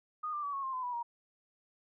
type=tone with pitch steps; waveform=sine; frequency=1234 / 1187.8 / 1143.4 / 1100.6 / 1059.5 / 1019.8 / 981.7 / 945 Hz; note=D#6 / D6 / D6 / C#6 / C6 / C6 / B5 / A#5; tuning=-15 / +19 / -47 / -13 / +21 / -45 / -11 / +23 cents; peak=-34 dBFS; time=0.23-1.03 s; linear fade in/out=10 ms; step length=100 ms; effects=none